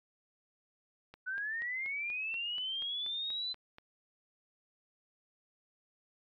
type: click train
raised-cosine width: 0.3 ms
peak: -34 dBFS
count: 12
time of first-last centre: 1.14-3.784 s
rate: 4.16 Hz
type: linear sweep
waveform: sine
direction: up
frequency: 1480 to 4054 Hz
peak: -34 dBFS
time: 1.26-3.54 s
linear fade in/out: 20 ms
effects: MP3 96 kbps